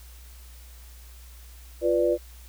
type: chord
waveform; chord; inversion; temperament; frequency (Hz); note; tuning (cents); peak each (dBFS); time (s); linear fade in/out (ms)
sine; B diminished; second; equal; 349.2 / 493.9 / 587.3; F4 / B4 / D5; 0 / 0 / 0; -24; 1.81-2.18; 50
effects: added 60 Hz sine -44 dBFS peak until 2.48 s + white hiss -53 dBFS RMS until 2.48 s